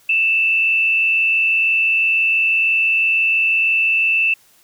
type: tone with frequency modulation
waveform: sine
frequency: 2657 Hz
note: E7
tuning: 13 cents sharp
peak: -13 dBFS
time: 0.09-4.34 s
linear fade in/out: 5 ms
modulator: 130 Hz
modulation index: 0.36
effects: white hiss -53 dBFS RMS until 4.63 s